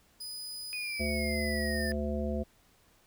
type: tone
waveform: sawtooth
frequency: 4978 Hz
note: D#8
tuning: in tune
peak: -36 dBFS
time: 0.2-1.92 s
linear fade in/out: 10 ms
type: exponential sweep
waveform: sine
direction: down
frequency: 2489 to 1760 Hz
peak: -35 dBFS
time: 0.73-1.92 s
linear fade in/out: 0 ms
type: harmonic tone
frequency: 73.42 Hz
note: D2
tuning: in tune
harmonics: 1 / 3 / 5 / 7 / 9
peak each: -34 / -34 / -40 / -38 / -39 dBFS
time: 0.99-2.44 s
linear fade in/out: 20 ms
effects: pink hiss -65 dBFS RMS until 3.06 s